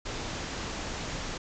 pink low-pass noise, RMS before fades -36 dBFS, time 0.05-1.38 s, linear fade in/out 10 ms, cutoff 7400 Hz, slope 96 dB/octave, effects none

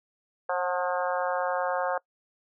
harmonic tone with a mistuned harmonic, 179 Hz, F3, 43 cents sharp, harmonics 3 / 4 / 5 / 6 / 7 / 8 / 9, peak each -29 / -31 / -33 / -35 / -36 / -37 / -38 dBFS, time 0.49-1.98 s, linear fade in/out 5 ms, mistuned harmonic 4, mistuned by +34 cents, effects noise-tail reverb RT60 0.1 s tail -24 dB re dry

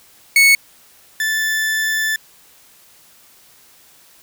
40% pulse tone pair in turn, 2211 / 1754.9 Hz, C#7 / A6, -5 / -5 cents, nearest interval major third, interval 400 cents, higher first, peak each -7 / -16 dBFS, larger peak first, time 0.36-0.55 / 1.2-2.16 s, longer second, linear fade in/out 2 ms, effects white hiss -49 dBFS RMS until 4.22 s

